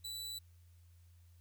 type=tone with amplitude modulation; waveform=sawtooth; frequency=3961 Hz; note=B7; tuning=4 cents sharp; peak=-37 dBFS; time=0.04-0.39 s; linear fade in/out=10 ms; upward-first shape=sine; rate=119 Hz; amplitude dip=35%; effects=added 86 Hz sine -59 dBFS peak until 1.4 s + white hiss -75 dBFS RMS until 1.4 s